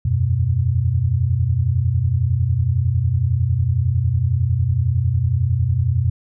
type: chord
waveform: sine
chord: E suspended second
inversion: none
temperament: equal with one note detuned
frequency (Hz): 81.55 / 92.5 / 123.47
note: E2 / F#2 / B2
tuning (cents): -18 / 0 / 0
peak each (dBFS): -23 / -19 / -18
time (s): 0.05-6.1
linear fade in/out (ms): 5
effects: none